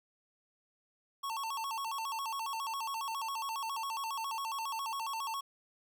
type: tone with vibrato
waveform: square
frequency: 996 Hz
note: B5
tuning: 14 cents sharp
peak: -36 dBFS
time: 1.23-5.41 s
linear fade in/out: 10 ms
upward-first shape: square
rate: 7.3 Hz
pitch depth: 180 cents each way
effects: none